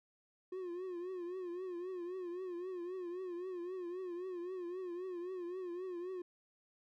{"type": "tone with vibrato", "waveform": "triangle", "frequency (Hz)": 360, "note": "F#4", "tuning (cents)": -47, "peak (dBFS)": -38, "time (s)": [0.52, 6.22], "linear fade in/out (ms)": 5, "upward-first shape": "triangle", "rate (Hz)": 3.8, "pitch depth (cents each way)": 100, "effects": []}